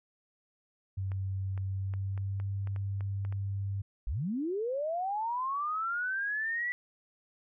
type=tone with pitch glide; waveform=sine; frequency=96.1 to 98.69 Hz; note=G2 to G2; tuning=-34 to +12 cents; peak=-31 dBFS; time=0.97-3.82 s; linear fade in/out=10 ms; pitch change=+46 cents; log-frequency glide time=1.66-2.53 s
type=clicks; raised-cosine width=0.5 ms; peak=-33 dBFS; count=10; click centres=1.118 / 1.577 / 1.938 / 2.177 / 2.4 / 2.673 / 2.762 / 3.008 / 3.25 / 3.325 s
type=linear sweep; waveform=sine; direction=up; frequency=40.11 to 1975.5 Hz; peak=-30 dBFS; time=4.07-6.72 s; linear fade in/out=0 ms
effects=none